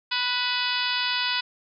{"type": "harmonic tone with a mistuned harmonic", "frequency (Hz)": 493.5, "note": "B4", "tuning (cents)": -1, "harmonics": [2, 3, 4, 5, 6, 7, 8, 9, 10], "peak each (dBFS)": [-32, -31, -34, -31, -32, -31, -33, -33, -33], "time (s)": [0.11, 1.41], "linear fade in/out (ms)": 10, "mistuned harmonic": 5, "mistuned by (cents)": 43, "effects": []}